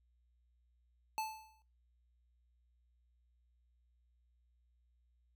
square tone with exponential decay, 874 Hz, A5, 12 cents flat, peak -34 dBFS, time 1.18-1.62 s, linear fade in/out 0 ms, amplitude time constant 95 ms, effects noise-tail reverb RT60 0.3 s tail -20 dB re dry + added 60 Hz sine -70 dBFS peak until 5.35 s

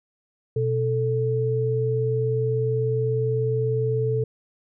sine tone pair together, 123.56 / 440 Hz, B2 / A4, +1 / 0 cents, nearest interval octave + minor seventh, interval 2199 cents, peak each -23 dBFS, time 0.56-4.24 s, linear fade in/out 5 ms, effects none

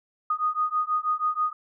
sine beating tone pair, 1236 / 1242.2 Hz, D#6 / D#6, -12 / -3 cents, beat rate 6.2 Hz, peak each -26 dBFS, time 0.3-1.53 s, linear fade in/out 5 ms, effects none

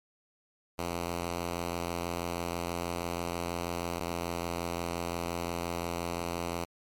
5% pulse tone pair in turn, 86.2 / 85.73 Hz, F2 / F2, -22 / -32 cents, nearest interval unison, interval 10 cents, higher first, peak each -21 dBFS, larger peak neither, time 0.78-4 / 4-6.65 s, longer first, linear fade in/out 10 ms, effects MP3 64 kbps

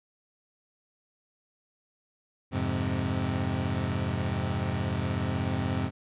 25% pulse chord, F minor, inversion none, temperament equal, 87.31 / 103.83 / 130.81 Hz, F2 / Ab2 / C3, 0 / 0 / 0 cents, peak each -28 dBFS, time 2.51-5.91 s, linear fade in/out 50 ms, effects resampled to 8000 Hz

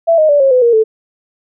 sine tone with pitch steps, 666 / 621.4 / 579.8 / 541 / 504.7 / 470.9 / 439.4 Hz, E5 / D#5 / D5 / C#5 / B4 / A#4 / A4, +18 / -2 / -22 / -42 / +38 / +18 / -2 cents, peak -6 dBFS, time 0.07-0.84 s, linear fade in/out 20 ms, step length 110 ms, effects none

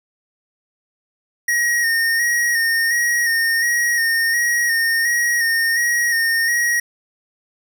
square tone with vibrato, 1864.7 Hz, A#6, in tune, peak -16 dBFS, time 1.48-6.8 s, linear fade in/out 5 ms, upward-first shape square, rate 1.4 Hz, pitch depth 29 cents each way, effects 9-bit

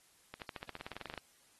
accelerating click train, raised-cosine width 0.3 ms, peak -27 dBFS, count 16, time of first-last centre 0.34-1.177 s, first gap 78 ms, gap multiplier 0.95, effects white hiss -67 dBFS RMS until 1.59 s + AAC 32 kbps

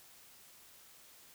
silence, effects white hiss -59 dBFS RMS until 1.34 s

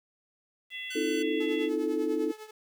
harmonic tone, 675 Hz, E5, 41 cents sharp, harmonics 3 / 4 / 5, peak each -39 / -40 / -41 dBFS, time 0.7-1.7 s, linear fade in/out 50 ms
10% pulse tone, 1508 Hz, F#6, 32 cents sharp, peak -32 dBFS, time 0.9-1.23 s, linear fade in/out 10 ms
sine chord, F dominant seventh, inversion second, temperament equal with one note detuned, 261.6 / 311.1 / 341.3 / 440 Hz, C4 / Eb4 / F4 / A4, 0 / 0 / -40 / 0 cents, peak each -36 / -30 / -34 / -30 dBFS, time 0.95-2.32 s, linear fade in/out 10 ms
sawtooth tone with tremolo, 431.6 Hz, A4, 33 cents flat, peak -36 dBFS, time 1.4-2.51 s, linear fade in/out 5 ms, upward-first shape triangle, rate 10 Hz, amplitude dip 80%
effects 10-bit

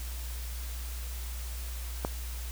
click, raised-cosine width 1 ms, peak -15 dBFS, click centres 2.049 s, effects added 60 Hz sine -35 dBFS peak until 2.51 s + white hiss -45 dBFS RMS until 2.51 s

